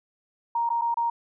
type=tone with dropouts; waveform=sine; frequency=935 Hz; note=A#5; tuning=5 cents sharp; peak=-22 dBFS; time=0.55-1.1 s; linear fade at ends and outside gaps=5 ms; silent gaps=0.692-0.701 / 0.813-0.818 / 0.943-0.97 s; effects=none